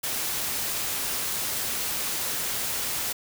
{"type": "noise", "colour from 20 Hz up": "white", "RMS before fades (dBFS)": -29, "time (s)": [0.03, 3.13], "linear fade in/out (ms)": 10, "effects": []}